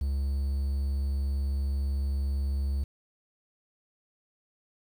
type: tone with quantisation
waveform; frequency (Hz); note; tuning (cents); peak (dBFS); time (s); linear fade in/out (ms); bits
triangle; 69; C#2; -7; -24; 0.01-2.84; 5; 9
effects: none